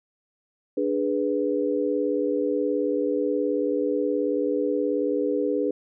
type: chord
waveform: sine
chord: G# diminished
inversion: second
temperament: equal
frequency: 293.7 / 415.3 / 493.9 Hz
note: D4 / G#4 / B4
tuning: 0 / 0 / 0 cents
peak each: -26 dBFS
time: 0.77-5.71 s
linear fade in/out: 5 ms
effects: none